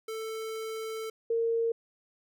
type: tone pair in turn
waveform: square / sine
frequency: 442.7 / 459.4 Hz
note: A4 / A#4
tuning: +11 / -25 cents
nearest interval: minor second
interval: 64 cents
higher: second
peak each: -35 / -25 dBFS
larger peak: second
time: 0.08-1.1 / 1.3-1.72 s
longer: first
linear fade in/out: 5 ms
effects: none